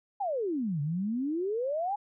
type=exponential two-way sweep; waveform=sine; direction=down then up; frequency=844 to 140 to 844 Hz; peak=-28 dBFS; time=0.2-1.96 s; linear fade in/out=10 ms; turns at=0.81 s; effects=none